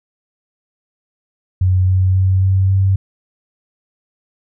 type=tone with pitch steps; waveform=sine; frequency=92.4 / 93.37 / 94.34 / 95.33 / 96.32 Hz; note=F#2 / F#2 / F#2 / G2 / G2; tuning=-2 / +16 / +34 / -48 / -30 cents; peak=-10 dBFS; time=1.61-2.96 s; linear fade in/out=5 ms; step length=270 ms; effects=none